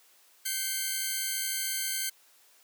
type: tone cluster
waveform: 5% pulse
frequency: 1549 / 2090 / 2191 / 3170 Hz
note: G6 / C7 / C#7 / G7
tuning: -21 / -2 / -21 / +19 cents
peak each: -22 / -26 / -28 / -29 dBFS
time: 0.45-2.1 s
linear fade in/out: 10 ms
effects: white hiss -61 dBFS RMS until 2.63 s + high-pass 400 Hz 12 dB/octave